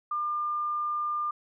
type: tone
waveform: sine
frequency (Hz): 1200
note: D6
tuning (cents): +37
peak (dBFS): -27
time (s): 0.11-1.31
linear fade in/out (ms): 5
effects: none